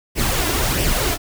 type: noise with flanger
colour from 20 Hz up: pink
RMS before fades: -19 dBFS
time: 0.15-1.18 s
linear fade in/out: 50 ms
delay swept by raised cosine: 0.36 to 2.96 ms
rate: 1.5 Hz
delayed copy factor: +0.55
effects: none